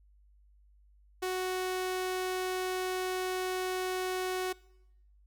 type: tone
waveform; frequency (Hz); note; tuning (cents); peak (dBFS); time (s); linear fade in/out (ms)
sawtooth; 370; F#4; 0; -27; 1.22-4.53; 10
effects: noise-tail reverb RT60 0.9 s tail -23 dB re dry + added 50 Hz sine -59 dBFS peak until 5.26 s